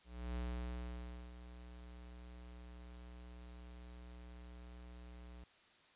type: tone with ADSR envelope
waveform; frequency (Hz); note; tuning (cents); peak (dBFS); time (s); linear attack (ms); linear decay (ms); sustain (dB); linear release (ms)
square; 60.6; B1; -32; -39; 0.04-5.44; 320; 950; -13; 3
effects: white hiss -67 dBFS RMS until 5.95 s + resampled to 8000 Hz